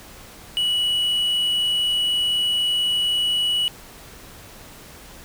triangle tone with quantisation, 2936 Hz, F#7, 14 cents flat, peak -17 dBFS, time 0.57-3.68 s, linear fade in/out 0 ms, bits 7, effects pink hiss -43 dBFS RMS until 5.24 s

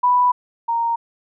sine tone pair in turn, 987.8 / 929 Hz, B5 / A#5, 0 / -6 cents, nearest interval minor second, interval 106 cents, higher first, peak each -12 / -17 dBFS, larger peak first, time 0.03-0.32 / 0.68-0.96 s, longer first, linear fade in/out 10 ms, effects none

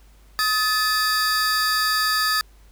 45% pulse tone cluster, 1261 / 1739 / 4717 Hz, D#6 / A6 / D8, +23 / -21 / +7 cents, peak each -23 dBFS, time 0.39-2.41 s, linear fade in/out 0 ms, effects added 50 Hz sine -48 dBFS peak until 2.71 s + pink hiss -58 dBFS RMS until 2.71 s

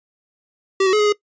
square tone with pitch steps, 386.2 / 375.7 / 424.7 / 418.8 / 415.7 Hz, G4 / F#4 / G#4 / G#4 / G#4, -26 / +26 / +39 / +15 / +2 cents, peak -14 dBFS, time 0.8-1.125 s, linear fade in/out 5 ms, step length 65 ms, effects noise-tail reverb RT60 0.1 s tail -20 dB re dry + resampled to 16000 Hz

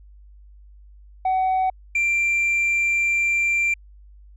sine tone pair in turn, 752 / 2364 Hz, F#5 / D7, +28 / +11 cents, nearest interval octave + minor sixth, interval 1983 cents, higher second, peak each -15 dBFS, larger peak neither, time 1.25-1.7 / 1.95-3.74 s, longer second, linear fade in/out 5 ms, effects tanh soft clip ceiling -17 dBFS + added 50 Hz sine -44 dBFS peak until 4.36 s

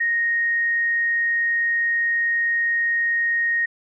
sine tone, 1864.7 Hz, A#6, in tune, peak -18 dBFS, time 0-3.66 s, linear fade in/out 10 ms, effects none

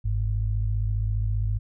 sine tone pair together, 49.23 / 104.2 Hz, G1 / G#2, +8 / +6 cents, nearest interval octave + minor second, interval 1298 cents, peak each -25 dBFS, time 0.04-1.59 s, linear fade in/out 20 ms, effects none

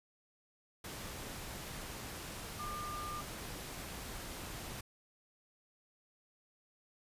sine tone in noise, 1200 Hz, D6, 37 cents sharp, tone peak -41 dBFS, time 2.59-3.21 s, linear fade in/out 5 ms, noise pink, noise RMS -45 dBFS, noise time 0.84-4.81 s, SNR +1 dB, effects resampled to 32000 Hz

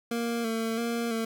25% pulse tone with vibrato, 229.5 Hz, A#3, 27 cents flat, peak -24 dBFS, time 0.11-1.25 s, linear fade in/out 5 ms, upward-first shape square, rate 1.5 Hz, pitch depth 32 cents each way, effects none

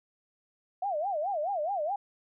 sine tone with vibrato, 694 Hz, F5, 11 cents flat, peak -28 dBFS, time 0.82-1.96 s, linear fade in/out 5 ms, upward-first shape sine, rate 4.7 Hz, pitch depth 280 cents each way, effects none

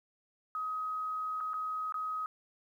sine tone with dropouts, 1263 Hz, D#6, 26 cents sharp, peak -33 dBFS, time 0.55-2.26 s, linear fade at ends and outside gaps 1 ms, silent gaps 1.404-1.408 / 1.534-1.54 / 1.923-1.942 s, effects 11-bit

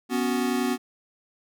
square chord, B suspended second, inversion none, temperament equal, 246.9 / 277.2 / 370 Hz, B3 / C#4 / F#4, 0 / 0 / 0 cents, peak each -26 / -30 / -30 dBFS, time 0.09-0.78 s, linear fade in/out 50 ms, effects none

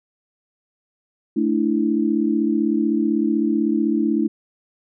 sine chord, A suspended fourth, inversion none, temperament equal, 220 / 293.7 / 329.6 Hz, A3 / D4 / E4, 0 / 0 / 0 cents, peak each -21 dBFS, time 1.36-4.28 s, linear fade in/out 10 ms, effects none

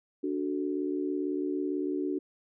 sine tone cluster, 292.2 / 370.2 / 436.6 Hz, D4 / F#4 / A4, -9 / +1 / -13 cents, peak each -31 / -32 / -40 dBFS, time 0.23-2.19 s, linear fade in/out 10 ms, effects none

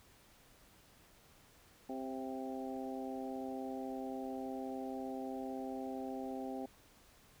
harmonic tone with a mistuned harmonic, 131.3 Hz, C3, 6 cents sharp, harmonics 2 / 3 / 4 / 5 / 6, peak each -42 / -47 / -48 / -49 / -47 dBFS, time 1.89-6.66 s, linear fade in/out 5 ms, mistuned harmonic 5, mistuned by +20 cents, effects pink hiss -64 dBFS RMS until 7.4 s

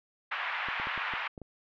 white band-pass noise, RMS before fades -34 dBFS, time 0.31-1.28 s, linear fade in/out 10 ms, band 840 to 2500 Hz, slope 24 dB/octave
clicks, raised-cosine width 2 ms, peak -30 dBFS, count 7, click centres 0.686 / 0.799 / 0.871 / 0.977 / 1.137 / 1.378 / 1.417 s
effects low-pass 4000 Hz 12 dB/octave

